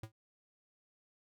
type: tone with exponential decay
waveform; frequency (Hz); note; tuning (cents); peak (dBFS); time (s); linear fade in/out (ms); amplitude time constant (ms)
square; 110; A2; 0; -40; 0.03-0.12; 5; 19
effects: none